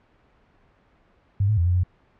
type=tone with pitch steps; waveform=sine; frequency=99.2 / 107.1 / 85.4 / 89 / 90.5 Hz; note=G2 / A2 / F2 / F2 / F#2; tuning=+21 / -46 / -38 / +33 / -38 cents; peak=-17 dBFS; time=1.4-1.835 s; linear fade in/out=5 ms; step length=87 ms; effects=pink hiss -60 dBFS RMS until 2.19 s + low-pass 2000 Hz 12 dB/octave